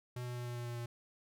square tone with pitch steps, 123.47 / 122.69 / 121.91 / 121.14 / 120.37 / 119.61 / 118.85 Hz, B2 / B2 / B2 / B2 / B2 / A#2 / A#2, 0 / -11 / -22 / -33 / -44 / +45 / +34 cents, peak -40 dBFS, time 0.16-0.86 s, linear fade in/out 5 ms, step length 100 ms, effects none

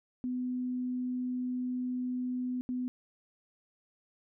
sine tone bursts at uneven times, 250.8 Hz, B3, 27 cents sharp, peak -31 dBFS, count 2, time 0.24-2.61 / 2.69-2.88 s, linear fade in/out 0 ms, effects none

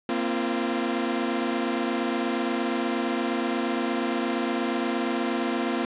sawtooth chord, Bb suspended second, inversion none, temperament equal with one note detuned, 233.1 / 261.6 / 342 Hz, Bb3 / C4 / F4, 0 / 0 / -36 cents, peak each -25 dBFS, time 0.09-5.85 s, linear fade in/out 2 ms, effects resampled to 8000 Hz + 8-bit

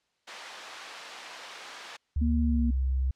pink high-pass noise, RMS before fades -42 dBFS, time 0.27-1.97 s, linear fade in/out 10 ms, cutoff 800 Hz, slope 12 dB/octave
sine tone with pitch glide, 72.8 to 65.23 Hz, D2 to C2, -15 to -5 cents, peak -24 dBFS, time 2.16-3.11 s, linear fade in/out 5 ms, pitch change -190 cents, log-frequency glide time 2.42-2.7 s
sine tone, 235.3 Hz, A#3, 16 cents sharp, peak -26 dBFS, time 2.21-2.71 s, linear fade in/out 10 ms
effects white hiss -74 dBFS RMS until 3.15 s + low-pass 5000 Hz 12 dB/octave

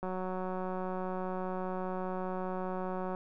click train, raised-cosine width 1 ms, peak -24 dBFS, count 578, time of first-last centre 0.03-3.149 s, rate 185 Hz, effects none

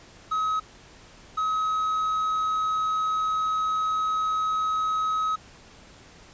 triangle tone pair in turn, 1275 / 1275 Hz, D#6 / D#6, +42 / +42 cents, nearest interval unison, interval 0 cents, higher neither, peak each -21 dBFS, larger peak neither, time 0.31-0.6 / 1.37-5.36 s, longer second, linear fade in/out 10 ms, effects pink hiss -50 dBFS RMS until 6.33 s + resampled to 16000 Hz

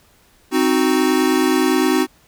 square chord, C diminished, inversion none, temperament equal, 261.6 / 311.1 / 370 Hz, C4 / Eb4 / Gb4, 0 / 0 / 0 cents, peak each -19 dBFS, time 0.51-2.07 s, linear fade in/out 50 ms, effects pink hiss -54 dBFS RMS until 2.27 s

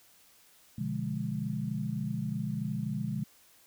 sine chord, B diminished seventh, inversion none, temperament equal, 123.47 / 146.83 / 174.61 / 207.7 Hz, B2 / D3 / F3 / Ab3, 0 / 0 / 0 / 0 cents, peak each -37 / -36 / -38 / -35 dBFS, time 0.78-3.24 s, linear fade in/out 5 ms, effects white hiss -61 dBFS RMS until 3.66 s

